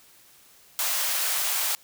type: high-pass noise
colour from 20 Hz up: white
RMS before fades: -26 dBFS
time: 0.79-1.75 s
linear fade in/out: 0 ms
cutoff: 600 Hz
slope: 24 dB/octave
effects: white hiss -55 dBFS RMS until 1.83 s